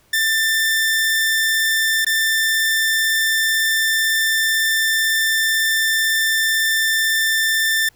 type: tone with dropouts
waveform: sawtooth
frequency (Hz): 1782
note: A6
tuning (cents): +22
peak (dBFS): -12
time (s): 0.13-7.89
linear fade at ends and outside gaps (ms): 5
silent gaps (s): 2.048-2.065
effects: pink hiss -56 dBFS RMS until 7.95 s